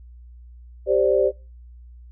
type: chord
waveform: sine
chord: G suspended fourth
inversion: none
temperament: just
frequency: 392 / 522.7 / 588 Hz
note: G4 / C5 / D5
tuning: 0 / -2 / +2 cents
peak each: -20 dBFS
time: 0.86-1.32 s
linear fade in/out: 50 ms
effects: noise-tail reverb RT60 0.3 s tail -22 dB re dry + added 60 Hz sine -41 dBFS peak until 2.11 s